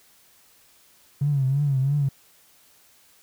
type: tone with vibrato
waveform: triangle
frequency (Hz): 138.59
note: C#3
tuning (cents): 0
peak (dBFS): -15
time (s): 1.21-2.09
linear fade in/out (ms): 10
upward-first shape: triangle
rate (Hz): 3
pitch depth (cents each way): 120
effects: tanh soft clip ceiling -17 dBFS + white hiss -57 dBFS RMS until 3.22 s